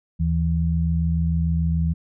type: tone pair together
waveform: sine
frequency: 77.59 / 164.4 Hz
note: D#2 / E3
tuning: -4 / -4 cents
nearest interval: octave + minor second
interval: 1300 cents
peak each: -21 dBFS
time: 0.19-1.94 s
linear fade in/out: 20 ms
effects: none